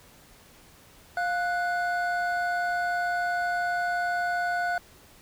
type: tone pair together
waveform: triangle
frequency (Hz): 704 / 1478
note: F5 / F#6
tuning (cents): +14 / -2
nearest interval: octave + minor second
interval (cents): 1284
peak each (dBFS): -25 / -27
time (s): 1.17-4.78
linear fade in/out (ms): 2
effects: pink hiss -54 dBFS RMS until 5.21 s